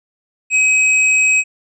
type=tone; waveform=square; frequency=2538 Hz; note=D#7; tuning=34 cents sharp; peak=-11 dBFS; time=0.5-1.44 s; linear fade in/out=50 ms; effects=resampled to 22050 Hz